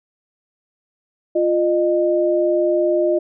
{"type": "tone pair together", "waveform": "sine", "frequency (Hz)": [349.3, 612], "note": ["F4", "D#5"], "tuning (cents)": [0, -29], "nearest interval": "minor seventh", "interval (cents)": 971, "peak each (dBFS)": -17, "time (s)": [1.35, 3.19], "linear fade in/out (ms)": 10, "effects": []}